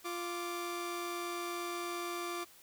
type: tone pair together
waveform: sawtooth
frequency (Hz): 348.5 / 1174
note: F4 / D6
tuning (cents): -4 / -1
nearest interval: octave + major sixth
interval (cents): 2103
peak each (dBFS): -35 / -37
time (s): 0.04-2.45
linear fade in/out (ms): 20
effects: white hiss -59 dBFS RMS until 2.62 s